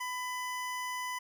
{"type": "tone", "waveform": "25% pulse", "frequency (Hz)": 1000, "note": "B5", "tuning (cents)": 21, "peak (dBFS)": -31, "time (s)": [0, 1.19], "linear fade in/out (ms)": 10, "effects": []}